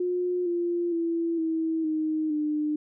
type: tone with pitch steps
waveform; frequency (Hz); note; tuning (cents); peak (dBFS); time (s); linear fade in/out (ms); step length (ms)
sine; 358.5 / 346.3 / 334.5 / 323.1 / 312.1 / 301.5; F4 / F4 / E4 / E4 / D#4 / D4; +45 / -15 / +25 / -35 / +5 / +46; -24; 0-2.76; 5; 460
effects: none